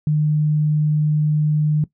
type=tone; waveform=sine; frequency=151.6 Hz; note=D#3; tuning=45 cents flat; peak=-14 dBFS; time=0.07-1.84 s; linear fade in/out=2 ms; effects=noise-tail reverb RT60 0.1 s tail -18 dB re dry